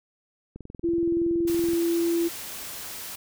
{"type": "click train", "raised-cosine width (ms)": 3, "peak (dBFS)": -26, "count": 26, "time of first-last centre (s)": [0.56, 1.734], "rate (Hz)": 21.3}
{"type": "tone", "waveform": "sine", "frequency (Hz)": 338.5, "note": "E4", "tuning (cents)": 46, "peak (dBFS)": -21, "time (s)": [0.83, 2.29], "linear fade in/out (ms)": 20}
{"type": "noise", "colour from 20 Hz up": "white", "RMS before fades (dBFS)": -37, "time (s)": [1.47, 3.16], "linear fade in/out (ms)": 10}
{"effects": []}